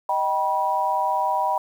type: chord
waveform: sine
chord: Eb augmented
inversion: none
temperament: just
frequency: 622.3 / 777.8 / 972.3 Hz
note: Eb5 / G5 / B5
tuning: 0 / -14 / -27 cents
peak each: -28 / -24 / -22 dBFS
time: 0.09-1.58 s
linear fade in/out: 2 ms
effects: 8-bit